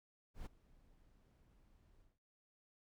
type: noise with ADSR envelope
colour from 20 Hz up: brown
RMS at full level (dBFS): -45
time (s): 0.34-2.19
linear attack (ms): 120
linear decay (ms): 13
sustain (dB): -23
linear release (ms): 180
effects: none